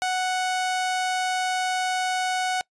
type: tone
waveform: sawtooth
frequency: 740 Hz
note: F#5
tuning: in tune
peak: -19 dBFS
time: 0.02-2.61 s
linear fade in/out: 0 ms
effects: noise-tail reverb RT60 0.1 s tail -24 dB re dry + resampled to 22050 Hz